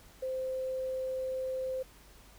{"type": "tone with quantisation", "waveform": "sine", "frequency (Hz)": 520, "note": "C5", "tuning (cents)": -11, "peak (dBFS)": -32, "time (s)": [0.22, 1.83], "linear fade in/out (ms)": 10, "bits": 10, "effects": ["added 50 Hz sine -59 dBFS peak until 2.38 s", "pink hiss -58 dBFS RMS until 2.38 s"]}